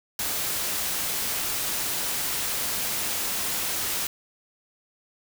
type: noise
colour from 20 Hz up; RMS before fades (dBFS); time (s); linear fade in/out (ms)
white; -28; 0.19-4.07; 2
effects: none